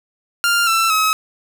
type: tone with pitch steps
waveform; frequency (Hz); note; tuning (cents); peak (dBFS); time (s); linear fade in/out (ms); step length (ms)
sawtooth; 1396.9 / 1336.9 / 1279.5; F6 / E6 / D#6; 0 / +24 / +48; -10; 0.44-1.13; 0; 230
effects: none